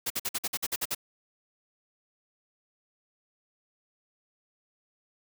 white noise bursts, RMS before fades -30 dBFS, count 10, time 0.06-0.949 s, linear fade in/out 10 ms, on 43 ms, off 51 ms, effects none

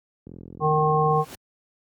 click train, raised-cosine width 3 ms, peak -27 dBFS, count 40, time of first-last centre 0.27-1.179 s, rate 42.9 Hz
harmonic tone, 153.9 Hz, D#3, 19 cents flat, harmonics 1 / 3 / 5 / 7, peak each -23 / -23 / -23 / -23 dBFS, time 0.6-1.25 s, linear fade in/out 50 ms
pink noise with exponential growth, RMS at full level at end -37 dBFS, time 0.99-1.35 s, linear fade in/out 1 ms, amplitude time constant 77 ms
effects high-pass 80 Hz 12 dB/octave + Opus 48 kbps

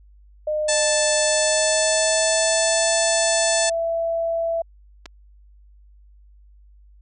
sine tone with pitch glide, 610 to 665.2 Hz, D#5 to E5, -34 to +16 cents, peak -20 dBFS, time 0.47-4.62 s, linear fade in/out 5 ms, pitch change +150 cents, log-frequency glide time 1.14-2.93 s
harmonic tone, 880 Hz, A5, in tune, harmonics 1 / 2 / 3 / 4 / 5 / 6 / 7 / 8 / 9 / 10, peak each -32 / -27 / -31 / -30 / -28 / -31 / -27 / -29 / -26 / -29 dBFS, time 0.68-3.7 s, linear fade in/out 10 ms
clicks, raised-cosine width 0.2 ms, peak -20 dBFS, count 2, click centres 5.057 / 5.06 s
effects added 50 Hz sine -47 dBFS peak until 7.01 s

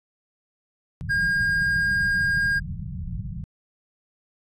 white low-pass noise, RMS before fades -32 dBFS, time 1.01-3.44 s, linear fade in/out 0 ms, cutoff 190 Hz, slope 96 dB/octave
triangle tone, 1619 Hz, G#6, 45 cents flat, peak -18 dBFS, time 1.09-2.6 s, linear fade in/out 20 ms
effects resampled to 24000 Hz

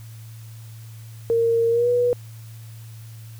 sine tone with pitch glide, 461.4 to 486.9 Hz, A#4 to B4, -18 to -25 cents, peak -16 dBFS, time 1.3-2.13 s, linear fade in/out 0 ms, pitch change +93 cents, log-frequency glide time 1.7-1.89 s, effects added 112 Hz sine -37 dBFS peak until 3.39 s + white hiss -51 dBFS RMS until 3.39 s

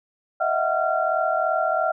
sine tone cluster, 628 / 671 / 746 / 1376 Hz, D#5 / E5 / F#5 / F6, +16 / +31 / +14 / -26 cents, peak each -25 dBFS, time 0.4-1.92 s, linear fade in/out 10 ms, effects none

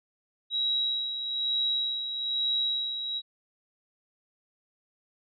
sine tone with tremolo, 3859 Hz, B7, 41 cents flat, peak -24 dBFS, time 0.5-3.22 s, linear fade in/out 50 ms, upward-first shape sine, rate 1.1 Hz, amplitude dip 55%, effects none

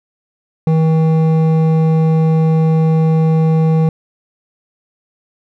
sine tone with hard clipping, 160 Hz, D#3, 49 cents sharp, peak -11 dBFS, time 0.67-3.89 s, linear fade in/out 2 ms, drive 10 dB, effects none

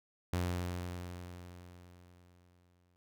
sawtooth tone with exponential decay, 88.8 Hz, F2, 29 cents sharp, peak -27 dBFS, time 0.33-2.96 s, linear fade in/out 0 ms, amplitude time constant 570 ms, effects none

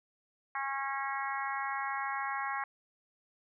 harmonic tone, 273.2 Hz, C#4, 25 cents flat, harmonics 3 / 4 / 5 / 6 / 7 / 8, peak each -38 / -37 / -43 / -41 / -41 / -44 dBFS, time 0.55-2.64 s, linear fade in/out 2 ms, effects none

